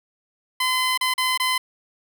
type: tone with dropouts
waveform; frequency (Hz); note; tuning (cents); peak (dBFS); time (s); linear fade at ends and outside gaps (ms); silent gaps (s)
15% pulse; 1023; C6; -39; -13; 0.6-1.58; 5; 0.976-1.01 / 1.139-1.179 / 1.376-1.398
effects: none